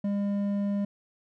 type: tone with hard clipping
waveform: sine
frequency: 201.7 Hz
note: G3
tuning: 50 cents sharp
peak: -27 dBFS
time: 0.04-0.85 s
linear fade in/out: 5 ms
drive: 6 dB
effects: none